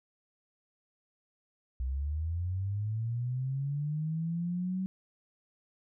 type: linear sweep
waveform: sine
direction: up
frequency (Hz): 61.74 to 190.2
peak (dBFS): -30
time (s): 1.8-4.86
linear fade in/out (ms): 0
effects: none